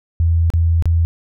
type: tone with dropouts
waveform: sine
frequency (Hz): 83.2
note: E2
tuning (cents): +17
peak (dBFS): -11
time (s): 0.2-1.05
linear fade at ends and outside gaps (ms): 0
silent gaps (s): 0.502-0.537 / 0.824-0.856
effects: none

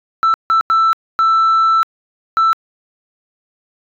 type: tone bursts at uneven times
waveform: sine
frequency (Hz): 1327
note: E6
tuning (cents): +11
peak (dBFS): -7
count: 5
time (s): 0.23-0.34 / 0.5-0.61 / 0.7-0.93 / 1.19-1.83 / 2.37-2.53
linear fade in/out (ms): 0
effects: tanh soft clip ceiling -8 dBFS

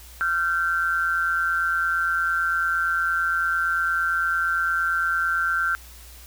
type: tone pair together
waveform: sine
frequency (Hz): 1378.2 / 1547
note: F6 / G6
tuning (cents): -23 / -23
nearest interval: major second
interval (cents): 200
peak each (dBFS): -23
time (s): 0.21-5.75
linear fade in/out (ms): 0
effects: added 60 Hz sine -44 dBFS peak until 6.26 s + white hiss -47 dBFS RMS until 6.26 s

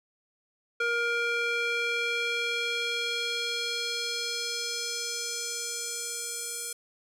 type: tone with band-pass filter sweep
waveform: square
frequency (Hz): 470.9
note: A#4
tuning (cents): +18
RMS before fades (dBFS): -31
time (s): 0.8-6.73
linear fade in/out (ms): 5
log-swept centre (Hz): 1700 to 9300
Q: 1.7
effects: none

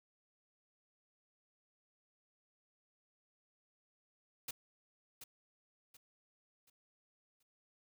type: noise with echo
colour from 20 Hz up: white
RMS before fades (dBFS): -42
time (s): 4.48-4.51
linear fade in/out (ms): 5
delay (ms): 730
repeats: 4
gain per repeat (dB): -9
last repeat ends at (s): 7.43
effects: none

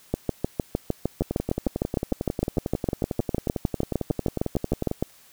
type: two click trains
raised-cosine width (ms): 2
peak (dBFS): -12 / -9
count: 42 / 33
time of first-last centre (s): 1.22-4.914 / 0.14-5.025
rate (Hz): 11.1 / 6.55
effects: white hiss -54 dBFS RMS until 5.32 s

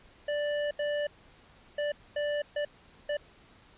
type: tone bursts at uneven times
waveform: square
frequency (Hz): 587.3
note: D5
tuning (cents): 0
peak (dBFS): -29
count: 6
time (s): 0.28-0.71 / 0.79-1.07 / 1.78-1.92 / 2.16-2.42 / 2.56-2.65 / 3.09-3.17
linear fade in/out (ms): 5
effects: pink hiss -58 dBFS RMS until 3.77 s + resampled to 8000 Hz

